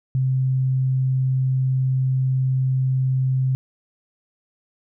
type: tone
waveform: sine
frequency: 130.81 Hz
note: C3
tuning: in tune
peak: -17 dBFS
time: 0.15-3.55 s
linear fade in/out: 0 ms
effects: none